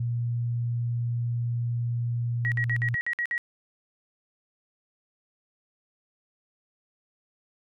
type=tone; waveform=sine; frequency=118.9 Hz; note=A#2; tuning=35 cents sharp; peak=-25 dBFS; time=0-2.95 s; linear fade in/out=5 ms
type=tone bursts; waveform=sine; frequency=1907 Hz; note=A#6; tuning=39 cents sharp; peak=-25 dBFS; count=8; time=2.45-3.379 s; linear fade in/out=0 ms; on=68 ms; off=55 ms
effects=none

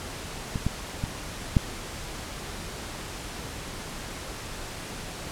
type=clicks; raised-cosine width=5 ms; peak=-16 / -12 / -15 / -6 dBFS; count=4; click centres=0.558 / 0.666 / 1.039 / 1.568 s; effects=pink hiss -37 dBFS RMS until 5.31 s + low-pass 10000 Hz 12 dB/octave

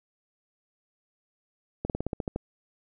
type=slowing click train; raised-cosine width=2 ms; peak=-16 dBFS; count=9; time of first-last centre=1.85-2.361 s; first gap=48 ms; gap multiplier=1.08; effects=none

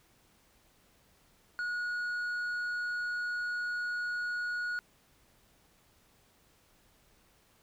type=tone with tanh clipping; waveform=sine; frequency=1452 Hz; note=F#6; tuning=33 cents flat; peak=-33 dBFS; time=1.59-4.79 s; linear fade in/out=0 ms; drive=5 dB; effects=pink hiss -66 dBFS RMS until 7.62 s

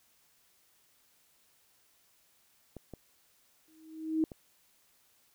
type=clicks; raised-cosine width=2 ms; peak=-30 dBFS; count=3; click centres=2.767 / 2.937 / 4.318 s
type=tone with exponential growth; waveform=sine; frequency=317.1 Hz; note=D#4; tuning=33 cents sharp; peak=-23 dBFS; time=3.68-4.24 s; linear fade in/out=1 ms; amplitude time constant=120 ms
effects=white hiss -68 dBFS RMS until 5.34 s

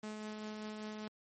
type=tone with tremolo; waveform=sawtooth; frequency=213.9 Hz; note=A3; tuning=49 cents flat; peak=-37 dBFS; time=0.03-1.08 s; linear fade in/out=5 ms; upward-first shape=sine; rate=5.1 Hz; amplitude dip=25%; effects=MP3 32 kbps

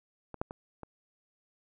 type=clicks; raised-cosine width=1 ms; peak=-27 / -17 / -26 / -28 dBFS; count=4; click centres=0.343 / 0.415 / 0.509 / 0.833 s; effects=none

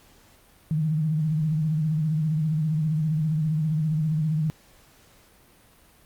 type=tone with vibrato; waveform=sine; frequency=155.56 Hz; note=D#3; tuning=in tune; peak=-21 dBFS; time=0.71-4.5 s; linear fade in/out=0 ms; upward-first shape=sine; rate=15 Hz; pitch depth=68 cents each way; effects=pink hiss -56 dBFS RMS until 6.05 s + Opus 48 kbps

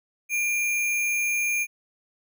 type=tone with sample-and-hold; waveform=sine; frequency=2393 Hz; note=D7; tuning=32 cents sharp; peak=-22 dBFS; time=0.29-1.67 s; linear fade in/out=50 ms; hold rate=8820 Hz; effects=none

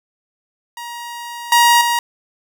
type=tone with level steps; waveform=sawtooth; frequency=948 Hz; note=A#5; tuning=29 cents sharp; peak=-24 / -5 / -11 dBFS; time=0.77-1.99 s; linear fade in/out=2 ms; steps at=1.52 / 1.81 s; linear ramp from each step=2 ms; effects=none

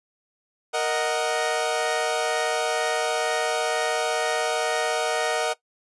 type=chord; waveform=sawtooth; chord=D# minor; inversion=second; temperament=equal; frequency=466.2 / 622.3 / 740 Hz; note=A#4 / D#5 / F#5; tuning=0 / 0 / 0 cents; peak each=-23 dBFS; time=0.73-5.54 s; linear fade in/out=20 ms; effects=noise-tail reverb RT60 0.1 s tail -18 dB re dry + resampled to 24000 Hz

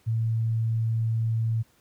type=tone; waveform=sine; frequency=113 Hz; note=A2; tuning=47 cents sharp; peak=-22 dBFS; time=0.06-1.63 s; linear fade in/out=20 ms; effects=pink hiss -63 dBFS RMS until 1.8 s + high-pass 60 Hz 12 dB/octave

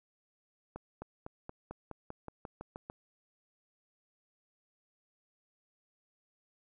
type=accelerating click train; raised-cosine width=1 ms; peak=-28 dBFS; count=12; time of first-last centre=0.76-2.899 s; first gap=260 ms; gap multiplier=0.94; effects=none

